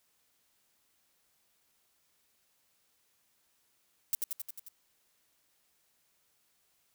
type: noise with echo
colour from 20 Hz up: violet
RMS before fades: -29 dBFS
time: 4.13-4.15 s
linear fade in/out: 0 ms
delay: 89 ms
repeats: 6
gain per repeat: -3 dB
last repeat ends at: 4.684 s
effects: white hiss -73 dBFS RMS until 6.94 s